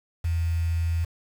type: tone with quantisation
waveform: sine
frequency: 83.3 Hz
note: E2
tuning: 19 cents sharp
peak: -22 dBFS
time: 0.24-1.05 s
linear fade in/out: 10 ms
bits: 7
effects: none